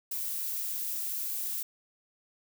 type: noise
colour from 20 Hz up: violet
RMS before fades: -34 dBFS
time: 0.11-1.63 s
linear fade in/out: 5 ms
effects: none